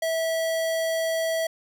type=tone; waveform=square; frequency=652 Hz; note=E5; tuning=19 cents flat; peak=-24 dBFS; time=0.02-1.47 s; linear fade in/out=5 ms; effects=none